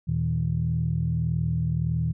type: tone cluster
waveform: sine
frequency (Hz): 78.8 / 118.2 / 159.9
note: D#2 / A#2 / D#3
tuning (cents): +23 / +24 / +48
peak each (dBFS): -30 / -26 / -25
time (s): 0.07-2.13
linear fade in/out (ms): 20
effects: tanh soft clip ceiling -13 dBFS